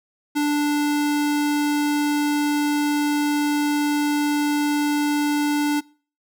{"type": "tone", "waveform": "square", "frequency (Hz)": 293.7, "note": "D4", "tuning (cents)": 0, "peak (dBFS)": -19, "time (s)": [0.35, 5.81], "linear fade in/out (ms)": 20, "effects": ["noise-tail reverb RT60 0.4 s tail -23 dB re dry"]}